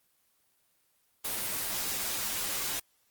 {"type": "noise with comb filter", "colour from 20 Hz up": "white", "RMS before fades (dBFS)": -33, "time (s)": [1.24, 2.8], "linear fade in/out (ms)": 10, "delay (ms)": 12, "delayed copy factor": -0.6, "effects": ["white hiss -71 dBFS RMS until 3.1 s", "Opus 24 kbps"]}